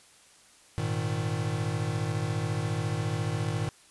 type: chord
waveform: square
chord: Ab suspended second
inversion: none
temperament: equal with one note detuned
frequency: 103.83 / 118.24 / 155.56 Hz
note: Ab2 / Bb2 / Eb3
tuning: 0 / +25 / 0 cents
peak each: -33 dBFS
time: 0.78-3.69 s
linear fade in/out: 0 ms
effects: white hiss -57 dBFS RMS until 3.9 s + resampled to 24000 Hz